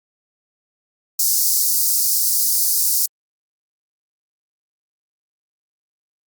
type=high-pass noise; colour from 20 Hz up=white; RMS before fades=-17 dBFS; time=1.19-3.06 s; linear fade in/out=5 ms; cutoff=4700 Hz; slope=48 dB/octave; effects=Opus 48 kbps